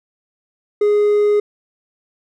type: tone with hard clipping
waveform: triangle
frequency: 415.3 Hz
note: G#4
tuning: in tune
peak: -12 dBFS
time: 0.81-1.4 s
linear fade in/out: 5 ms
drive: 5 dB
effects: none